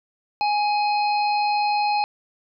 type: harmonic tone with a mistuned harmonic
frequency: 839 Hz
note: G#5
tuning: 17 cents sharp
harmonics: 1 / 3 / 5 / 6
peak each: -19 / -29 / -31 / -41 dBFS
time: 0.41-2.04 s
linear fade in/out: 0 ms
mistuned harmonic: 1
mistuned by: -18 cents
effects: none